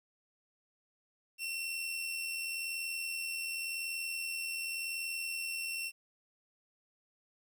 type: tone with amplitude modulation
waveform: sawtooth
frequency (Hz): 2710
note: E7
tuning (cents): +47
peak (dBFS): -31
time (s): 1.38-5.92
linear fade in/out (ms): 50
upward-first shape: sine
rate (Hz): 80.9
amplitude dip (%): 35
effects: 11-bit